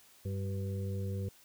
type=harmonic tone with a mistuned harmonic; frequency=98 Hz; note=G2; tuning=in tune; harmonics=1 / 2 / 4 / 5; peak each=-34 / -42 / -46 / -46 dBFS; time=0.25-1.29 s; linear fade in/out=5 ms; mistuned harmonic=4; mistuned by=-29 cents; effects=white hiss -61 dBFS RMS until 1.44 s